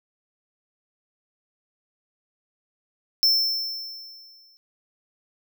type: tone with exponential decay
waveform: square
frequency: 5340 Hz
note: E8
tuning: 22 cents sharp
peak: -15 dBFS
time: 3.23-4.57 s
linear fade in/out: 0 ms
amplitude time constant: 290 ms
effects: none